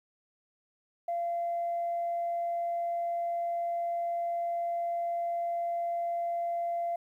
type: tone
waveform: sine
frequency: 687 Hz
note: F5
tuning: 29 cents flat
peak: -28 dBFS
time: 1.08-6.96 s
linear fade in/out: 5 ms
effects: tanh soft clip ceiling -25 dBFS + 11-bit